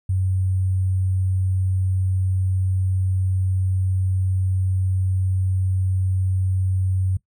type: tone with sample-and-hold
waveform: sine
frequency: 93.7 Hz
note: F#2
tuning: 22 cents sharp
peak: -18 dBFS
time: 0.09-7.17 s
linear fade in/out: 5 ms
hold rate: 8820 Hz
effects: noise-tail reverb RT60 0.1 s tail -19 dB re dry